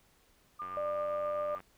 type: tone with tremolo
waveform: sine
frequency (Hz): 1200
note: D6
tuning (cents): +37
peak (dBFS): -36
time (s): 0.59-1.59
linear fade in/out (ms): 10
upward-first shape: triangle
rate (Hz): 7.7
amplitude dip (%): 40
type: click train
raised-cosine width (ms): 0.5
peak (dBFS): -34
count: 92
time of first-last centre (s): 0.62-1.604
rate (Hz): 92.5
type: tone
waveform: sine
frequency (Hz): 595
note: D5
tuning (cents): +22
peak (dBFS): -32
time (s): 0.77-1.55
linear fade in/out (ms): 0
effects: pink hiss -67 dBFS RMS until 1.77 s